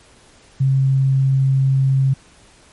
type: tone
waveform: sine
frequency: 134.4 Hz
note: C3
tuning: 47 cents sharp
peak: -12 dBFS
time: 0.6-2.14 s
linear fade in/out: 10 ms
effects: pink hiss -49 dBFS RMS until 2.72 s + MP3 48 kbps